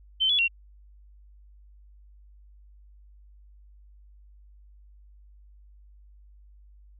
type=tone with pitch steps; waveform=sine; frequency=3084 / 3397 / 2742 Hz; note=G7 / G#7 / F7; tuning=-29 / +38 / -32 cents; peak=-20 dBFS; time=0.2-0.482 s; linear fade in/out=20 ms; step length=94 ms; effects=added 50 Hz sine -50 dBFS peak until 6.99 s